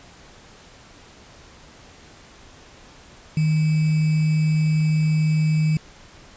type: tone with sample-and-hold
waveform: sine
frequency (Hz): 155.56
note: D#3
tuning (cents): 0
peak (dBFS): -16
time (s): 3.37-5.77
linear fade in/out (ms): 2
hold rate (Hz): 2450
effects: pink hiss -47 dBFS RMS until 6.36 s + resampled to 16000 Hz